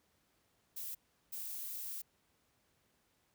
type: noise bursts at uneven times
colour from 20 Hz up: violet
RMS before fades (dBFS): -43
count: 2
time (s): 0.76-0.95 / 1.32-2.02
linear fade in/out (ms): 10
effects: pink hiss -75 dBFS RMS until 3.34 s + high-pass 60 Hz 12 dB/octave